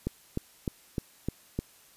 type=click train; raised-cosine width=3 ms; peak=-16 dBFS; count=6; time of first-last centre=0.07-1.59 s; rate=3.29 Hz; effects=white hiss -58 dBFS RMS until 1.96 s + resampled to 32000 Hz